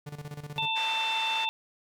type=tone with tremolo; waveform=45% pulse; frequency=146.83 Hz; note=D3; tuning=in tune; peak=-36 dBFS; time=0.06-0.68 s; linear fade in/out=10 ms; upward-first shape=square; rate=16 Hz; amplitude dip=75%
type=harmonic tone; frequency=890 Hz; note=A5; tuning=20 cents sharp; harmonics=1 / 3 / 4; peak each=-31 / -31 / -31 dBFS; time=0.58-1.49 s; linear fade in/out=0 ms
type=band-pass noise; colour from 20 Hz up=pink; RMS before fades=-39 dBFS; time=0.75-1.46 s; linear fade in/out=20 ms; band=980 to 4200 Hz; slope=12 dB/octave
effects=none